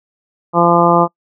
harmonic tone, 171.7 Hz, F3, 29 cents flat, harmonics 1 / 2 / 3 / 4 / 5 / 6 / 7, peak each -16 / -16 / -16 / -16 / -16 / -16 / -16 dBFS, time 0.53-1.08 s, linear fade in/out 50 ms, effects noise-tail reverb RT60 0.1 s tail -26 dB re dry

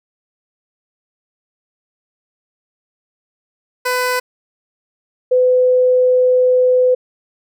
15% pulse / sine tone pair in turn, 501 / 504.5 Hz, B4 / B4, +25 / +37 cents, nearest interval unison, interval 12 cents, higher second, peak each -9 / -9 dBFS, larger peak neither, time 3.85-4.2 / 5.31-6.95 s, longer second, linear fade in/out 10 ms, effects none

